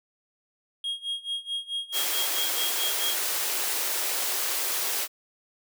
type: tone with tremolo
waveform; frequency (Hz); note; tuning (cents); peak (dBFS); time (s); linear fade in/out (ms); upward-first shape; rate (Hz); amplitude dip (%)
triangle; 3265; G#7; -30; -25; 0.84-3.15; 2; sine; 4.6; 90
type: high-pass noise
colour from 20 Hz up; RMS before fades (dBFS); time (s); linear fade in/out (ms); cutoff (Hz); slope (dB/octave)
white; -28; 1.92-5.08; 50; 320; 48
effects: none